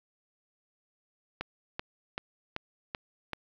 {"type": "click train", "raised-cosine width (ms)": 0.3, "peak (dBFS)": -17, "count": 6, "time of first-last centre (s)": [1.41, 3.333], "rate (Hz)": 2.6, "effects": ["low-pass 5000 Hz 12 dB/octave", "9-bit"]}